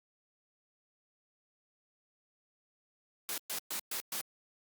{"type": "noise bursts", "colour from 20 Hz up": "white", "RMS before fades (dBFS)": -37, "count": 5, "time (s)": [3.29, 4.21], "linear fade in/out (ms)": 0, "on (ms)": 88, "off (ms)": 120, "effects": ["high-pass 200 Hz 12 dB/octave", "Opus 48 kbps"]}